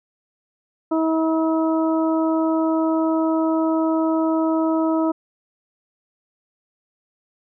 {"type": "harmonic tone", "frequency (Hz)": 321.3, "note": "E4", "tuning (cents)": -44, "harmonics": [1, 2, 3, 4], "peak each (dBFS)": [-18, -24, -28, -30], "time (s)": [0.91, 5.12], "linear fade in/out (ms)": 10, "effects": []}